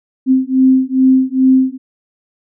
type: beating tone pair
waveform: sine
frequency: 260 / 262.4 Hz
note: C4 / C4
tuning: -11 / +5 cents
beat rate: 2.4 Hz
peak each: -11 dBFS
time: 0.26-1.78 s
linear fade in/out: 50 ms
effects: none